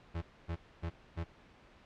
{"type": "tone bursts", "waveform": "35% pulse", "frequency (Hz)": 83.7, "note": "E2", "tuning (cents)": 27, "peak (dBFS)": -33, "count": 4, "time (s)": [0.14, 1.244], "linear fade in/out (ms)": 20, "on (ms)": 81, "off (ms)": 260, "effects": ["pink hiss -60 dBFS RMS until 1.85 s", "low-pass 3000 Hz 12 dB/octave"]}